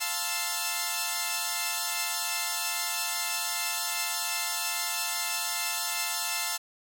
5% pulse chord, F major seventh, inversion none, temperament equal, 698.5 / 880 / 1046.5 / 1318.5 Hz, F5 / A5 / C6 / E6, 0 / 0 / 0 / 0 cents, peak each -24 / -21 / -24 / -22 dBFS, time 0-6.58 s, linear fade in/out 20 ms, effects none

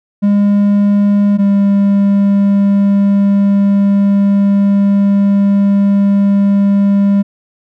triangle tone pair in turn, 203.2 / 199.82 Hz, G#3 / G3, -38 / +33 cents, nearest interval unison, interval 29 cents, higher first, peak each -5 dBFS, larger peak neither, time 0.22-1.38 / 1.38-7.23 s, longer second, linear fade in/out 20 ms, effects none

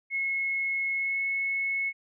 sine tone with pitch glide, 2177 to 2193 Hz, C#7 to C#7, -32 to -19 cents, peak -26 dBFS, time 0.1-1.93 s, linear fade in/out 50 ms, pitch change +13 cents, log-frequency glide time 0.94-1.21 s, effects none

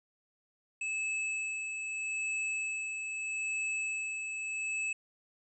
square tone with tremolo, 2606 Hz, E7, 20 cents flat, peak -32 dBFS, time 0.81-4.93 s, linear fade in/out 5 ms, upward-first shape sine, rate 0.79 Hz, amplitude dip 40%, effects resampled to 22050 Hz

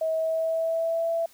sine tone with pitch glide, 641 to 665.5 Hz, E5 to E5, -49 to +16 cents, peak -23 dBFS, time 0.01-1.26 s, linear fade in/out 5 ms, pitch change +65 cents, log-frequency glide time 0.12-1.11 s, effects white hiss -56 dBFS RMS until 1.33 s

